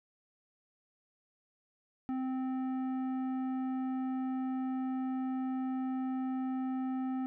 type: tone with tanh clipping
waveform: triangle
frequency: 260 Hz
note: C4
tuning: 11 cents flat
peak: -34 dBFS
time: 2.09-7.26 s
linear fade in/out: 0 ms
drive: 15 dB
effects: none